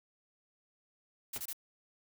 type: noise bursts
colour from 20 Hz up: blue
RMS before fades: -40 dBFS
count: 3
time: 1.33-1.531 s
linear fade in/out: 5 ms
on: 51 ms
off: 24 ms
type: noise with exponential decay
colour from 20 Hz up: pink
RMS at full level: -37 dBFS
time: 1.36-1.43 s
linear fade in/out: 1 ms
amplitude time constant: 15 ms
effects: none

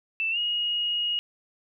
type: tone with pitch glide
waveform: sine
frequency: 2655 to 2879 Hz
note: E7 to F#7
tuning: +12 to -48 cents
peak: -24 dBFS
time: 0.2-1.19 s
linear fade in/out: 0 ms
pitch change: +140 cents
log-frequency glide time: 0.31-0.38 s
effects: none

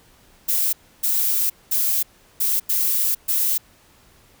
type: noise bursts at uneven times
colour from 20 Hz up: violet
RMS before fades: -20 dBFS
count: 6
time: 0.48-0.73 / 1.03-1.5 / 1.71-2.03 / 2.4-2.6 / 2.69-3.15 / 3.28-3.58 s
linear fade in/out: 10 ms
effects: pink hiss -54 dBFS RMS until 4.4 s

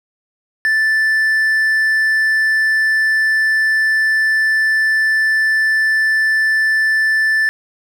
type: tone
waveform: triangle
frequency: 1760 Hz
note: A6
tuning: in tune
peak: -10 dBFS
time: 0.65-7.49 s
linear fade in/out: 0 ms
effects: none

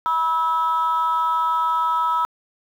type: tone pair together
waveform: sine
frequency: 973.9 / 1300 Hz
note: B5 / E6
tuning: -24 / -24 cents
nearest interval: perfect fourth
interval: 500 cents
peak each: -19 dBFS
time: 0.06-2.25 s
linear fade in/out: 0 ms
effects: tanh soft clip ceiling -13 dBFS + 8-bit

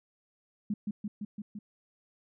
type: tone with echo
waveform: sine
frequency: 207.8 Hz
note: G#3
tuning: 1 cent sharp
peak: -28 dBFS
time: 0.7-0.74 s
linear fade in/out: 5 ms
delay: 170 ms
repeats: 5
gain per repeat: -2 dB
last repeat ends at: 1.59 s
effects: none

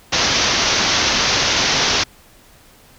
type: low-pass noise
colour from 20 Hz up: white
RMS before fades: -17 dBFS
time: 0.12-2.04 s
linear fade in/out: 10 ms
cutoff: 6300 Hz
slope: 96 dB/octave
effects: pink hiss -48 dBFS RMS until 2.98 s

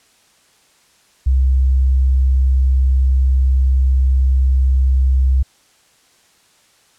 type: tone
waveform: sine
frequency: 65.41 Hz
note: C2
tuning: in tune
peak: -10 dBFS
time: 1.26-5.43 s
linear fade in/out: 10 ms
effects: white hiss -54 dBFS RMS until 6.98 s + low-pass 9000 Hz 12 dB/octave

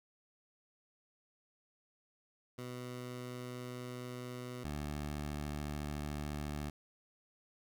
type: tone pair in turn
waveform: 15% pulse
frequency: 124.3 / 73.91 Hz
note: B2 / D2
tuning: +12 / +12 cents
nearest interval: major sixth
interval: 900 cents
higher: first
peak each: -36 / -32 dBFS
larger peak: second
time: 2.58-4.64 / 4.64-6.7 s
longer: neither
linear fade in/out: 5 ms
effects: none

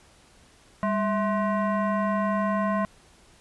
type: tone with frequency modulation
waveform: sine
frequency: 200 Hz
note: G3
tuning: 35 cents sharp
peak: -22 dBFS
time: 0.83-2.85 s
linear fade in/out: 0 ms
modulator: 854 Hz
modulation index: 1.2
effects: pink hiss -56 dBFS RMS until 3.4 s + resampled to 24000 Hz

